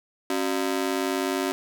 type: ring-modulated tone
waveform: sawtooth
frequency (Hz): 324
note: E4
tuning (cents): -30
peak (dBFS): -17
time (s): 0.3-1.52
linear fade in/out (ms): 0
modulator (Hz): 49.8
effects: none